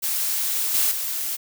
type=noise with level steps; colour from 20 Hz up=blue; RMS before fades=-24 / -20 / -27 dBFS; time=0.02-1.37 s; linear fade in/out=20 ms; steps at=0.74 / 0.91 s; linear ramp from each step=5 ms; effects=none